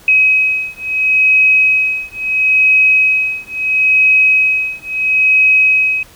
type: beating tone pair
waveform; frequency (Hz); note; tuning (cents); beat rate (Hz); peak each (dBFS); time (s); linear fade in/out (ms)
sine; 2540 / 2540.74; D#7 / D#7; +35 / +36; 0.74; -12; 0.08-6.03; 2
effects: pink hiss -42 dBFS RMS until 6.15 s

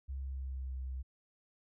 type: tone with pitch glide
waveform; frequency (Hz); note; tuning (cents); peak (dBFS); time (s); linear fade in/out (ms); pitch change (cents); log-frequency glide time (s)
sine; 67.2 to 64.91; C2 to C2; +47 to -13; -37; 0.08-1.03; 20; -60; 0.19-0.75
effects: none

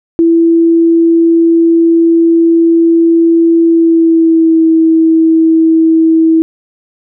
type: tone with pitch glide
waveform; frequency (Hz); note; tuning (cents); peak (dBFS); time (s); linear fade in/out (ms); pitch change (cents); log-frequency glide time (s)
sine; 332.7 to 323.8; E4 to E4; +16 to -31; -4; 0.19-6.42; 0; -47; 3.63-4.65
effects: none

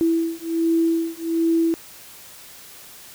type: beating tone pair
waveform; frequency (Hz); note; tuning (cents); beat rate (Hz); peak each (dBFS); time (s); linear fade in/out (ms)
sine; 329.6 / 330.9; E4 / E4; 0 / +7; 1.3; -21; 0.01-1.74; 0
effects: white hiss -43 dBFS RMS until 3.14 s

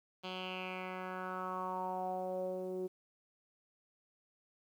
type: tone with low-pass filter sweep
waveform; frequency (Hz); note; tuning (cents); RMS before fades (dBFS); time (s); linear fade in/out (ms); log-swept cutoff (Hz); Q
10% pulse; 185; F#3; 0; -40; 0.23-2.88; 20; 3600 to 380; 4.5
effects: 11-bit

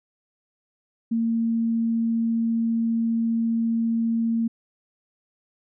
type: tone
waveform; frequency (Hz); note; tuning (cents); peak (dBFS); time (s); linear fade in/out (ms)
sine; 228.7; A#3; -33; -20; 1.11-4.48; 10
effects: none

